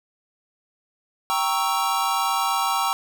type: chord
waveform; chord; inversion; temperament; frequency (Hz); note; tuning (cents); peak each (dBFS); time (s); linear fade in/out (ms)
square; G diminished seventh; none; equal; 784 / 932.3 / 1108.7 / 1318.5; G5 / Bb5 / Db6 / Fb6; 0 / 0 / 0 / 0; -27; 1.3-2.93; 0
effects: none